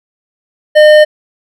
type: tone with hard clipping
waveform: sine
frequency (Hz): 608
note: D#5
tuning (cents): -40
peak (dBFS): -3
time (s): 0.75-1.05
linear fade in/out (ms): 20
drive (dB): 11
effects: none